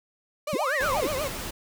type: tone with vibrato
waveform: 35% pulse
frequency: 564 Hz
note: C#5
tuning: 30 cents sharp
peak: -26 dBFS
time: 0.47-1.28 s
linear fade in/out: 5 ms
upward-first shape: triangle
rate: 8.3 Hz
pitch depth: 200 cents each way
type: linear two-way sweep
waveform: sine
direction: up then down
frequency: 136.3 to 1975.5 to 249.2 Hz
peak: -25 dBFS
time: 0.53-1.07 s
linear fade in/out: 0 ms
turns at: 0.76 s
type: noise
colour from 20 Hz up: pink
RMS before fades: -34 dBFS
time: 0.8-1.51 s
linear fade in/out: 10 ms
effects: none